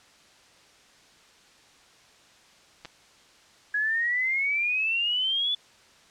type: clicks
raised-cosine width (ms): 0.2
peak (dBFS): -23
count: 2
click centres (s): 2.849 / 2.855
type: exponential sweep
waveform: sine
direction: up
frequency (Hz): 1666 to 3475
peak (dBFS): -23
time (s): 3.74-5.55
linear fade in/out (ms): 5
effects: white hiss -56 dBFS RMS until 6.1 s + low-pass 6000 Hz 12 dB/octave

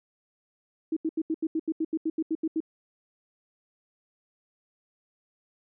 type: tone bursts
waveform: sine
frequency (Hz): 320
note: D#4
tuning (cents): +49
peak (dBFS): -24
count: 14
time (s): 0.92-2.604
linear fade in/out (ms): 5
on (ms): 46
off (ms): 80
effects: none

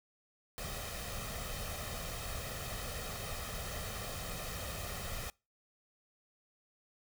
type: noise with comb filter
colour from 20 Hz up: pink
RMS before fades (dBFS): -41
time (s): 0.58-5.3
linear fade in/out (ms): 0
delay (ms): 1.6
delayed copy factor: +0.65
effects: noise-tail reverb RT60 0.3 s tail -26 dB re dry

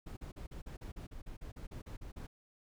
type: noise bursts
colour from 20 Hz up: brown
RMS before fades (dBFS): -45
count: 15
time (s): 0.06-2.27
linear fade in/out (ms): 10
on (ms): 110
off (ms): 40
effects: none

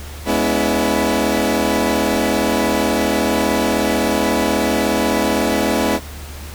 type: chord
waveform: 20% pulse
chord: C# minor seventh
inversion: second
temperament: equal with one note detuned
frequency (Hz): 207.7 / 246.9 / 283.3 / 329.6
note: G#3 / B3 / C#4 / E4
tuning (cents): 0 / 0 / +38 / 0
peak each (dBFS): -16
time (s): 0.25-6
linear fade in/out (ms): 50
effects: added 74 Hz sine -31 dBFS peak until 6.54 s + pink hiss -36 dBFS RMS until 6.54 s

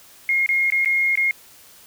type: tone with dropouts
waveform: sine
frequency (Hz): 2144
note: C7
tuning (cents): +42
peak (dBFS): -16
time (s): 0.29-1.31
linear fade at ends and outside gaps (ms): 1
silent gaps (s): 0.462-0.49 / 0.702-0.722 / 0.848-0.858 / 1.155-1.174
effects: white hiss -48 dBFS RMS until 1.86 s

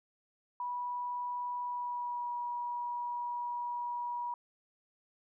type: tone with pitch glide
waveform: sine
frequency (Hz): 978 to 964.5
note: B5 to B5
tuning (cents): -17 to -41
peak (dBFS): -34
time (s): 0.6-4.34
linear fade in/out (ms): 2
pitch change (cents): -24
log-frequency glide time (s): 1.63-2.32
effects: none

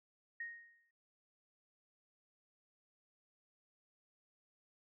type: tone with exponential decay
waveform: sine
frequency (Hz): 1864.7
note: A#6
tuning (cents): 0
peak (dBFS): -39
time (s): 0.4-0.91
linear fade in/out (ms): 5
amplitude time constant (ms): 110
effects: none

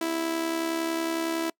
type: tone with amplitude modulation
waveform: sawtooth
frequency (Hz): 329.6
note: E4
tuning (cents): 0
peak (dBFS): -20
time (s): 0.01-1.5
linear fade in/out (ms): 5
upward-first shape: sine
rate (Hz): 70.9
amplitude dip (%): 50
effects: noise-tail reverb RT60 0.1 s tail -25 dB re dry

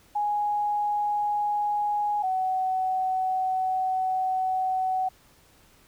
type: tone pair in turn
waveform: sine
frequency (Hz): 830 / 750.4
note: G#5 / F#5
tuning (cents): -1 / +24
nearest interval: major second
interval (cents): 175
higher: first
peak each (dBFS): -23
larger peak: neither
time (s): 0.15-2.23 / 2.23-5.09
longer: second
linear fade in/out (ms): 10
effects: pink hiss -58 dBFS RMS until 5.87 s

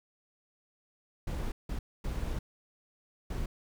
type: noise bursts at uneven times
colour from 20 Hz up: brown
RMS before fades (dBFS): -34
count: 4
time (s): 1.27-1.52 / 1.69-1.79 / 2.04-2.39 / 3.3-3.46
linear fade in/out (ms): 5
effects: none

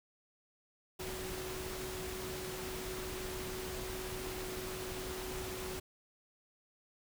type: tone in noise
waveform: sine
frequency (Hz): 371.8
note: F#4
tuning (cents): +8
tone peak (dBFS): -43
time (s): 0.99-5.8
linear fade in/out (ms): 10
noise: pink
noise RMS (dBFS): -43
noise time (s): 0.99-5.8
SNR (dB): -3
effects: none

